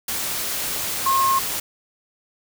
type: tone in noise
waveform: sine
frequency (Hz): 1073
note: C6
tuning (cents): +43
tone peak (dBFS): -16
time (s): 1.06-1.39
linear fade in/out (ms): 5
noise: white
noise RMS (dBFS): -26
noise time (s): 0.08-1.6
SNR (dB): +7
effects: none